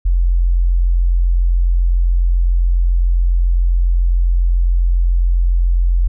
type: tone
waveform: sine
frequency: 43.65 Hz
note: F1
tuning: in tune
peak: -10 dBFS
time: 0.05-6.08 s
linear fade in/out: 10 ms
effects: none